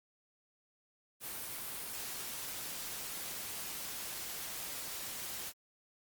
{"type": "noise", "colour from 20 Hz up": "white", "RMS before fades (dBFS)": -42, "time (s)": [1.2, 5.53], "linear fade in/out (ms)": 50, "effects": ["Opus 32 kbps"]}